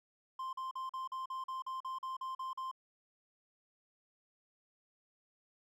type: tone bursts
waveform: triangle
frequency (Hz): 1046.5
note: C6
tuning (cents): 0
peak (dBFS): -36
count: 13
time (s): 0.39-2.714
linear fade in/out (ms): 5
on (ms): 140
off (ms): 42
effects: none